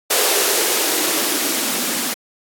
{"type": "noise with band-pass filter sweep", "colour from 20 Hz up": "violet", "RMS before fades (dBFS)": -19, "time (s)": [0.1, 2.14], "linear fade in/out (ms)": 10, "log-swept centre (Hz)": [460, 220], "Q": 4.1, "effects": ["AAC 64 kbps"]}